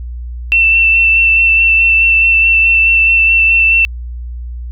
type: tone with vibrato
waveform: sine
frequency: 2680 Hz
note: E7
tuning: 28 cents sharp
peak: -6 dBFS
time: 0.52-3.85 s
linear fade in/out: 0 ms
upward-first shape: sine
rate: 4.7 Hz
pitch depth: 16 cents each way
effects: added 60 Hz sine -21 dBFS peak until 4.71 s